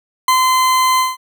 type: tone with ADSR envelope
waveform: 40% pulse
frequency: 1030 Hz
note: C6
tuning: 28 cents flat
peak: -8 dBFS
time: 0.28-1.17 s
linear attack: 3 ms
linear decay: 88 ms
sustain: -2 dB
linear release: 180 ms
effects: none